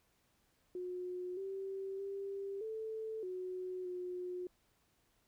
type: tone with pitch steps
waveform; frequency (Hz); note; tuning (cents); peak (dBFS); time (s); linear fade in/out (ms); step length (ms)
sine; 361.6 / 387.4 / 394.6 / 440.5 / 367.8 / 360.6; F#4 / G4 / G4 / A4 / F#4 / F#4; -40 / -20 / +11 / +2 / -10 / -45; -39; 0.75-4.47; 2; 620
effects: pink hiss -75 dBFS RMS until 5.27 s